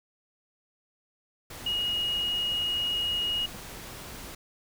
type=tone in noise; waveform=sine; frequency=2881 Hz; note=F#7; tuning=47 cents flat; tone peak=-26 dBFS; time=1.66-3.46 s; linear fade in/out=5 ms; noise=pink; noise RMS=-42 dBFS; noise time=1.5-4.35 s; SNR=+13 dB; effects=none